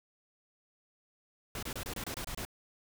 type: noise bursts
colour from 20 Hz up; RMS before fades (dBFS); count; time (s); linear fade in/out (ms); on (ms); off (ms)
pink; -39; 9; 1.55-2.451; 2; 77; 26
effects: none